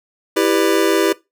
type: chord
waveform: square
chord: E minor seventh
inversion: none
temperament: just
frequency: 329.6 / 395.6 / 494.4 / 593.3 Hz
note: E4 / G4 / B4 / D5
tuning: 0 / +16 / +2 / +18 cents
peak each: -18 / -18 / -21 / -24 dBFS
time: 0.36-1.13 s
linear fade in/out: 10 ms
effects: noise-tail reverb RT60 0.2 s tail -19 dB re dry